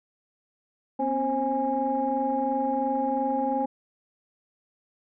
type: tone cluster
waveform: sine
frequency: 247.1 / 270 / 531 / 824 Hz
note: B3 / C#4 / C5 / G#5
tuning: +1 / -45 / +25 / -14 cents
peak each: -32 / -29 / -29 / -26 dBFS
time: 0.99-3.66 s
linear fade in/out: 10 ms
effects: tanh soft clip ceiling -14 dBFS